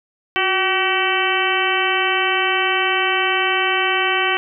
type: harmonic tone with a mistuned harmonic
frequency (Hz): 381.5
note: G4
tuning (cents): -47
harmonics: 1 / 2 / 3 / 4 / 5 / 6 / 7 / 8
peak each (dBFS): -24 / -24 / -24 / -24 / -24 / -24 / -24 / -24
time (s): 0.36-4.37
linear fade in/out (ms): 0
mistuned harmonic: 1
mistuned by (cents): -67
effects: none